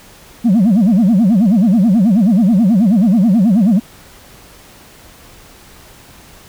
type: tone with vibrato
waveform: sine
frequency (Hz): 207.7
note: G#3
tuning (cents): 0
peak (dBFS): -5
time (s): 0.44-3.8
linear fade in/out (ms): 20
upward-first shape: sine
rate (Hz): 9.3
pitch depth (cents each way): 270
effects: tanh soft clip ceiling -6 dBFS + pink hiss -41 dBFS RMS until 6.48 s